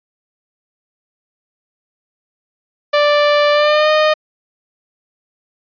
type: tone with pitch glide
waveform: sawtooth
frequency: 587.3 to 615.1 Hz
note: D5 to D#5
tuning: 0 to -20 cents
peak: -6 dBFS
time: 2.93-4.14 s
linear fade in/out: 10 ms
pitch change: +80 cents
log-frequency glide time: 3.52-3.9 s
effects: resampled to 11025 Hz